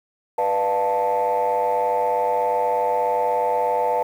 sine chord, B half-diminished seventh, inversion none, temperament equal with one note detuned, 493.9 / 601.8 / 698.5 / 880 Hz, B4 / D5 / F5 / A5, 0 / +42 / 0 / 0 cents, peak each -22 / -25 / -24 / -20 dBFS, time 0.38-4.03 s, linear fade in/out 5 ms, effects tanh soft clip ceiling -13 dBFS + 8-bit

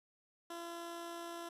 15% pulse tone with amplitude modulation, 340 Hz, F4, 46 cents flat, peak -36 dBFS, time 0.5-1.49 s, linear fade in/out 5 ms, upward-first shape sine, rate 60.8 Hz, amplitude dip 25%, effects resampled to 32000 Hz

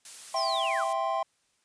blue noise, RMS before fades -41 dBFS, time 0.05-0.93 s, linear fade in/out 2 ms
triangle chord, C major, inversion first, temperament equal, 659.3 / 784 / 1046.5 Hz, E5 / G5 / C6, 0 / 0 / 0 cents, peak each -29 dBFS, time 0.34-1.23 s, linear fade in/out 5 ms
sine linear sweep, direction down, 5610 to 990 Hz, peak -31 dBFS, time 0.36-0.85 s, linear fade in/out 5 ms
effects white hiss -71 dBFS RMS until 1.64 s + resampled to 22050 Hz

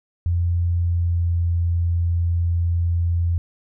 sine tone with pitch glide, 86.4 to 85.51 Hz, F2 to F2, -18 to -36 cents, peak -17 dBFS, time 0.26-3.38 s, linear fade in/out 0 ms, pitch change -18 cents, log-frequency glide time 0.77-1.36 s, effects none

